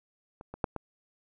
clicks, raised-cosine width 1 ms, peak -30 / -26 / -12 / -20 dBFS, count 4, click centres 0.411 / 0.54 / 0.642 / 0.763 s, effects none

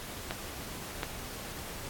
clicks, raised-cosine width 0.3 ms, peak -17 dBFS, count 2, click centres 0.309 / 1.032 s, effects pink hiss -42 dBFS RMS until 1.89 s + AAC 64 kbps

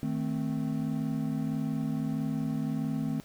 triangle chord, A diminished, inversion second, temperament equal, 155.56 / 220 / 261.6 Hz, Eb3 / A3 / C4, 0 / 0 / 0 cents, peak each -31 dBFS, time 0.03-3.2 s, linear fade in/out 0 ms, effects pink hiss -55 dBFS RMS until 3.24 s

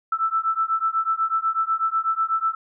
sine beating tone pair, 1318.5 / 1326.6 Hz, E6 / E6, 0 / +11 cents, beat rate 8.1 Hz, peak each -23 dBFS, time 0.12-2.55 s, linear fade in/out 5 ms, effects none

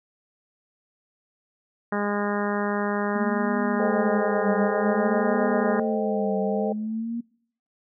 harmonic tone, 204.9 Hz, G#3, 23 cents flat, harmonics 1 / 2 / 3 / 4 / 5 / 6 / 7 / 8 / 9, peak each -27 / -30 / -32 / -33 / -34 / -35 / -35 / -36 / -37 dBFS, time 1.92-5.8 s, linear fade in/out 5 ms
sine tone with vibrato, 217.5 Hz, A3, 20 cents flat, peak -26 dBFS, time 3.15-7.21 s, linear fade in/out 10 ms, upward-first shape triangle, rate 0.54 Hz, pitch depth 190 cents each way
sine chord, A half-diminished seventh, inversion none, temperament equal, 440 / 523.3 / 622.3 / 784 Hz, A4 / C5 / Eb5 / G5, 0 / 0 / 0 / 0 cents, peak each -27 / -31 / -29 / -32 dBFS, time 3.79-6.73 s, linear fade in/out 10 ms
effects noise-tail reverb RT60 0.6 s tail -23 dB re dry

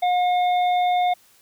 harmonic tone, 719 Hz, F#5, 50 cents flat, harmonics 1 / 3 / 5, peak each -17 / -32 / -34 dBFS, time 0.02-1.14 s, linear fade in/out 10 ms, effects white hiss -56 dBFS RMS until 1.41 s

